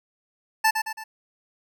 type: tone with echo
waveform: 25% pulse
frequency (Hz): 880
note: A5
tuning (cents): 0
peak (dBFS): -13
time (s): 0.64-0.71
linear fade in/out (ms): 10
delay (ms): 110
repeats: 3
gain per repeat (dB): -6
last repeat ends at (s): 1.04
effects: none